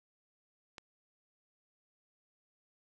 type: click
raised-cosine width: 0.2 ms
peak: -28 dBFS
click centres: 0.782 s
effects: 10-bit